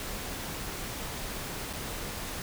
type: noise with dropouts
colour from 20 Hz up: pink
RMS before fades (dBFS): -37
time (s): 0-2.42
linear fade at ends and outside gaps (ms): 1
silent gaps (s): 1.73-1.734
effects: none